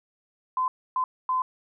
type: tone bursts at uneven times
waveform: sine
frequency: 1025 Hz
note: C6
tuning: 36 cents flat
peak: -22 dBFS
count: 3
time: 0.57-0.68 / 0.96-1.04 / 1.29-1.42 s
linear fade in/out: 2 ms
effects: none